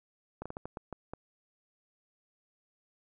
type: slowing click train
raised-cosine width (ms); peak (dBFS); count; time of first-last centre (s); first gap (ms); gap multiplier
1; -25; 8; 0.42-1.136; 36; 1.34
effects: none